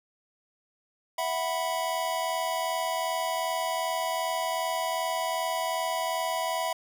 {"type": "chord", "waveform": "square", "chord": "E suspended second", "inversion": "none", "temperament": "equal with one note detuned", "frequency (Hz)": [657.4, 740, 987.8], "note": ["E5", "F#5", "B5"], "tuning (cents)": [-5, 0, 0], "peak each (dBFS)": [-32, -34, -32], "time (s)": [1.18, 6.73], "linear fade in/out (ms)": 5, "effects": []}